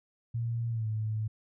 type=tone with pitch glide; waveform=sine; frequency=116.54 to 108.74 Hz; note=A#2 to A2; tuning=0 to -20 cents; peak=-29 dBFS; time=0.34-1.28 s; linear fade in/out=10 ms; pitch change=-120 cents; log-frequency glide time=0.7-0.87 s; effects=none